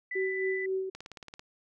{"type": "tone", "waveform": "sine", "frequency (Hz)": 1990, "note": "B6", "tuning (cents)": 13, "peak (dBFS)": -33, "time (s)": [0.11, 0.66], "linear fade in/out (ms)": 5}
{"type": "tone with tremolo", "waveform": "sine", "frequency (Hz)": 380, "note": "F#4", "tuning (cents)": 46, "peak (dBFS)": -27, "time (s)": [0.15, 0.9], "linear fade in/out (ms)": 10, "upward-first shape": "sine", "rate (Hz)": 3.8, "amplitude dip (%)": 50}
{"type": "click train", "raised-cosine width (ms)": 0.2, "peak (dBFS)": -26, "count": 9, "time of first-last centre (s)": [0.95, 1.394], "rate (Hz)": 18}
{"effects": []}